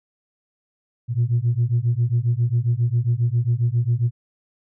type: beating tone pair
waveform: sine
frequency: 115.5 / 122.9 Hz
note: A#2 / B2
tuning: -16 / -8 cents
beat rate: 7.4 Hz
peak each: -19 dBFS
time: 1.08-4.11 s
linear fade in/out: 50 ms
effects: tanh soft clip ceiling -12 dBFS